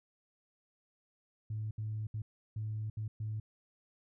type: tone bursts at uneven times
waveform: sine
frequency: 108.1 Hz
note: A2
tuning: 30 cents flat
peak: -34 dBFS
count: 6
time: 1.5-1.71 / 1.78-2.07 / 2.14-2.22 / 2.56-2.9 / 2.97-3.08 / 3.2-3.4 s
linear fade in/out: 5 ms
effects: tanh soft clip ceiling -30 dBFS